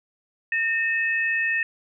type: tone pair together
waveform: sine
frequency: 1826.5 / 2583 Hz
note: A#6 / E7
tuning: -36 / -36 cents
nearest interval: tritone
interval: 600 cents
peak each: -22 / -26 dBFS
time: 0.52-1.63 s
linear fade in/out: 2 ms
effects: none